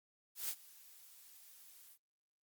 blue noise with ADSR envelope, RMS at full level -38 dBFS, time 0.35-1.98 s, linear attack 140 ms, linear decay 59 ms, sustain -21 dB, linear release 56 ms, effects Opus 48 kbps

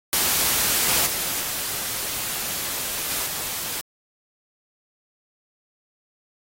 white noise with level steps, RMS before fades -20 / -26 / -28 / -26 / -29 dBFS, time 0.13-3.81 s, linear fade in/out 0 ms, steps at 1.06 / 1.41 / 3.1 / 3.26 s, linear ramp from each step 5 ms, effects AAC 48 kbps

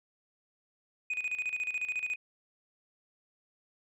sine tone with tremolo, 2492 Hz, D#7, 2 cents sharp, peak -27 dBFS, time 1.1-2.16 s, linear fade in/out 5 ms, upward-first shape square, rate 14 Hz, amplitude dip 75%, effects tanh soft clip ceiling -28 dBFS

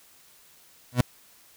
30% pulse tone with exponential growth, 123.47 Hz, B2, in tune, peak -11 dBFS, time 0.92-1.01 s, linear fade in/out 5 ms, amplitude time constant 18 ms, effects white hiss -56 dBFS RMS until 1.56 s

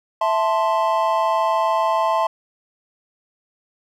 triangle chord, A minor, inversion second, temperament equal, 659.3 / 880 / 1046.5 Hz, E5 / A5 / C6, 0 / 0 / 0 cents, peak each -19 dBFS, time 0.21-2.27 s, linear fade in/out 5 ms, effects none

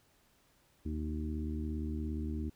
harmonic tone with a mistuned harmonic, 77.3 Hz, D#2, 11 cents flat, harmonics 1 / 2 / 3 / 4 / 5, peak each -36 / -48 / -40 / -42 / -49 dBFS, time 0.85-2.5 s, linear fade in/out 10 ms, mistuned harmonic 5, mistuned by -28 cents, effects pink hiss -69 dBFS RMS until 2.55 s

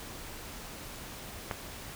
click, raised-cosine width 0.5 ms, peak -17 dBFS, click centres 1.512 s, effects pink hiss -44 dBFS RMS until 1.95 s

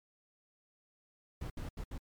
brown noise bursts at uneven times, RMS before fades -40 dBFS, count 4, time 1.41-1.5 / 1.57-1.69 / 1.77-1.84 / 1.91-1.98 s, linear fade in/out 5 ms, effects MP3 96 kbps

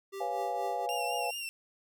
square tone with tremolo, 392 Hz, G4, in tune, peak -38 dBFS, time 0.12-0.87 s, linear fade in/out 20 ms, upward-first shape triangle, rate 4.2 Hz, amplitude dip 70%
sine chord, C# dominant seventh, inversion third, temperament equal, 493.9 / 554.4 / 698.5 / 830.6 Hz, B4 / C#5 / E#5 / G#5, 0 / 0 / 0 / 0 cents, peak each -38 / -40 / -35 / -35 dBFS, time 0.2-1.31 s, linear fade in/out 10 ms
sawtooth tone with vibrato, 2754 Hz, F7, 25 cents flat, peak -33 dBFS, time 0.89-1.49 s, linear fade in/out 0 ms, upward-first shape triangle, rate 4.7 Hz, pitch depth 50 cents each way
effects none

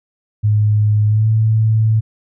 sine tone with pitch glide, 105.7 to 110.19 Hz, G#2 to A2, +31 to +3 cents, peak -10 dBFS, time 0.43-2.01 s, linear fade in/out 20 ms, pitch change +72 cents, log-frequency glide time 1.07-1.28 s, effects none

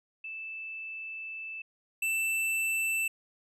sine / square tone pair in turn, 2637 / 2660 Hz, E7 / E7, 0 / +15 cents, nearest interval unison, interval 15 cents, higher second, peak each -37 / -28 dBFS, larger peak second, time 0.24-1.62 / 2.02-3.08 s, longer first, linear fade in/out 5 ms, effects resampled to 32000 Hz

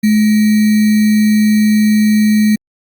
sine tone with sample-and-hold, 213.4 Hz, G#3, 47 cents sharp, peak -7 dBFS, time 0.03-2.56 s, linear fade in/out 10 ms, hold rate 2100 Hz, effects Opus 48 kbps

